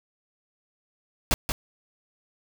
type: noise with echo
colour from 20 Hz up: pink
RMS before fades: -21 dBFS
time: 1.31-1.34 s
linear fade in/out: 0 ms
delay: 180 ms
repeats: 1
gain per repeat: -6 dB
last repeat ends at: 1.52 s
effects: none

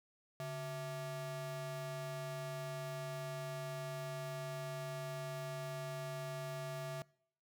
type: ring-modulated tone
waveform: square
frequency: 257.4 Hz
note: C4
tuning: 28 cents flat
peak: -38 dBFS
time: 0.4-7.02 s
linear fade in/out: 0 ms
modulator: 401 Hz
effects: noise-tail reverb RT60 0.6 s tail -24 dB re dry

